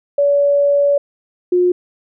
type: tone pair in turn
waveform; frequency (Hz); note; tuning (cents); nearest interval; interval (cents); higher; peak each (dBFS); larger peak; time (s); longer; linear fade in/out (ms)
sine; 570 / 358.3; C#5 / F4; +48 / +44; minor sixth; 804; first; -10; neither; 0.18-0.98 / 1.52-1.72; first; 5
effects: none